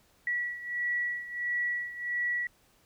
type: beating tone pair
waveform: sine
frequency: 1938 / 1939.5 Hz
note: B6 / B6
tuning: -33 / -32 cents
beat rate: 1.5 Hz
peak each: -31 / -35 dBFS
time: 0.27-2.47 s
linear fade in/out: 2 ms
effects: pink hiss -65 dBFS RMS until 2.85 s